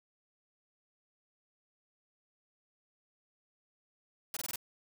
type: noise bursts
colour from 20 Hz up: white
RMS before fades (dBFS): -38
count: 5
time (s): 4.34-4.559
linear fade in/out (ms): 2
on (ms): 27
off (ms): 21
effects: none